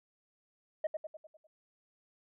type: tone with echo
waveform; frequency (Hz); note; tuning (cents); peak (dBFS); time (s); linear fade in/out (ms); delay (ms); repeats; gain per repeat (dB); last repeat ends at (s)
sine; 622.3; D#5; 0; -26; 0.84-0.87; 5; 100; 6; -6; 1.47
effects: tanh soft clip ceiling -28 dBFS